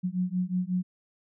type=beating tone pair; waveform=sine; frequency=179.2 / 184.7 Hz; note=F3 / F#3; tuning=+45 / -3 cents; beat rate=5.5 Hz; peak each=-29 dBFS; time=0.03-0.83 s; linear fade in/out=20 ms; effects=none